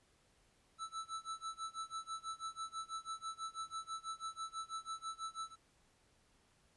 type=tone with tremolo; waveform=square; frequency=1318 Hz; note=E6; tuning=1 cent flat; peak=-40 dBFS; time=0.78-5.56 s; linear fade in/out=50 ms; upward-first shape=sine; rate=6.1 Hz; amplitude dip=95%; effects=pink hiss -72 dBFS RMS until 6.76 s + resampled to 24000 Hz